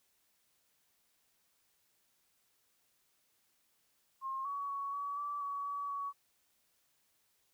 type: tone with pitch steps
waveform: sine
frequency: 1069 / 1127 / 1117 / 1135 / 1158 / 1130 / 1138 / 1126 Hz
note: C6 / C#6 / C#6 / C#6 / D6 / C#6 / C#6 / C#6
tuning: +37 / +28 / +13 / +41 / -25 / +33 / +45 / +27 cents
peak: -36 dBFS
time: 4.21-6.13 s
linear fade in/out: 50 ms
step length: 240 ms
effects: white hiss -75 dBFS RMS until 7.53 s